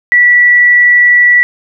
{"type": "tone", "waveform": "sine", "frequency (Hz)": 1952, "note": "B6", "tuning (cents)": -21, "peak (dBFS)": -3, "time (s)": [0.12, 1.43], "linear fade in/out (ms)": 0, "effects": []}